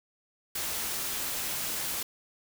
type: noise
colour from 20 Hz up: white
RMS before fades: -33 dBFS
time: 0.55-2.03 s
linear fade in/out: 5 ms
effects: none